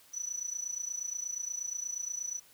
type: tone with amplitude modulation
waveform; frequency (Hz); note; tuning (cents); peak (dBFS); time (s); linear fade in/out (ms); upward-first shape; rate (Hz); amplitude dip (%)
sine; 5940; F#8; +6; -31; 0.13-2.4; 20; sine; 28.4; 80
effects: white hiss -60 dBFS RMS until 2.53 s